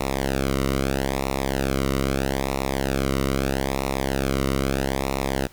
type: tone with flanger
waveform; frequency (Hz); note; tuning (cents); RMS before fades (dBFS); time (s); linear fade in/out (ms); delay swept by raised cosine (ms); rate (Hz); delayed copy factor
sawtooth; 67.4; C#2; -48; -24; 0-5.47; 5; 0.63 to 1.2; 0.78; -0.9
effects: pink hiss -51 dBFS RMS until 5.52 s